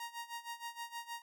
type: tone with tremolo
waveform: sawtooth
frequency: 937 Hz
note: A#5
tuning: 9 cents sharp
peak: -36 dBFS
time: 0-1.22 s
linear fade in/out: 2 ms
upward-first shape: sine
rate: 6.4 Hz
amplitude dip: 85%
effects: none